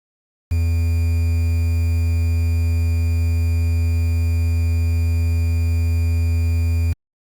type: tone with quantisation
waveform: triangle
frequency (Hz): 83.4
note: E2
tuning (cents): +21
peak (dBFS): -13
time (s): 0.51-6.93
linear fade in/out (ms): 5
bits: 6
effects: Opus 48 kbps